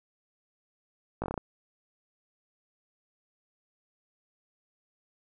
slowing click train, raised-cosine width 1 ms, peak -18 dBFS, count 7, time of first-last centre 1.22-1.378 s, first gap 18 ms, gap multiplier 1.15, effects none

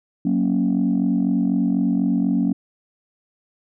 sine chord, F# major, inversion none, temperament equal, 185 / 233.1 / 277.2 Hz, F#3 / A#3 / C#4, 0 / 0 / 0 cents, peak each -20 dBFS, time 0.25-2.53 s, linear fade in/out 5 ms, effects tanh soft clip ceiling -11 dBFS

